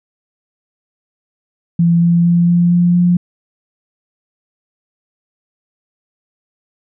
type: tone with pitch steps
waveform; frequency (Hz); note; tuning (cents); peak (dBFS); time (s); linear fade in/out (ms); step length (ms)
sine; 169.7 / 170.98 / 172.27 / 173.57 / 174.87 / 176.19; F3 / F3 / F3 / F3 / F3 / F3; -49 / -36 / -23 / -10 / +3 / +16; -8; 1.79-3.17; 5; 230
effects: none